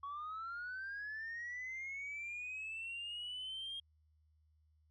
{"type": "linear sweep", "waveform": "sine", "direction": "up", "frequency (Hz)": [1108.7, 3243], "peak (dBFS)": -40, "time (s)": [0.03, 3.8], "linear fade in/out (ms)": 5, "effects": ["tanh soft clip ceiling -39 dBFS", "added 77 Hz sine -69 dBFS peak until 4.9 s"]}